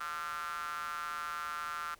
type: tone with high-pass filter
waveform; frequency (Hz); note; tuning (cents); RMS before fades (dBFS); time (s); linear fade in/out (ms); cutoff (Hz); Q
square; 80.1; E2; -49; -39; 0-1.95; 10; 1300; 9.2
effects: pink hiss -62 dBFS RMS until 1.99 s